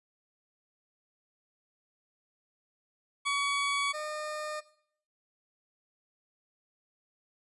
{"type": "tone pair in turn", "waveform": "20% pulse", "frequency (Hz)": [1130, 608.4], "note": ["C#6", "D#5"], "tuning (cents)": [33, -39], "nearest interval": "major seventh", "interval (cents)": 1072, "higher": "first", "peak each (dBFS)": [-23, -30], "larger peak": "first", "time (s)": [[3.25, 3.93], [3.93, 4.61]], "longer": "neither", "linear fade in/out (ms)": 20, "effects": ["noise-tail reverb RT60 0.6 s tail -17 dB re dry", "resampled to 24000 Hz"]}